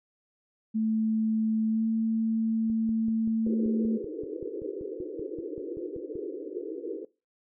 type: tone with pitch glide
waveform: sine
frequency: 220 to 223.5 Hz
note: A3 to A3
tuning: 0 to +27 cents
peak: -24 dBFS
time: 0.74-3.98 s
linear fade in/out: 20 ms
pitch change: +27 cents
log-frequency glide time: 1.69-1.84 s
type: click train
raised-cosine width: 3 ms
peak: -31 dBFS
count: 19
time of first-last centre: 2.7-6.155 s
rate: 5.21 Hz
type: band-pass noise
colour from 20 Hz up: pink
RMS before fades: -36 dBFS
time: 3.46-7.05 s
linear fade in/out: 5 ms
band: 300 to 500 Hz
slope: 96 dB/octave
effects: noise-tail reverb RT60 0.3 s tail -21 dB re dry